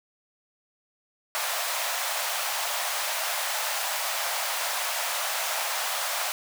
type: high-pass noise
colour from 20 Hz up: pink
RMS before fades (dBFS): -29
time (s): 1.35-6.32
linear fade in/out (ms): 0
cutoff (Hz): 600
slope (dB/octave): 48
effects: none